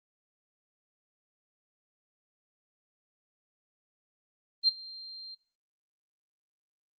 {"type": "tone with ADSR envelope", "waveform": "sine", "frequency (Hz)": 4173, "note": "C8", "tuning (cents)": -5, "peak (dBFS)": -18, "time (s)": [4.63, 5.35], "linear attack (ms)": 51, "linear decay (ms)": 16, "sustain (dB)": -24, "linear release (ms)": 10, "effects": ["noise-tail reverb RT60 0.4 s tail -19 dB re dry", "Opus 24 kbps"]}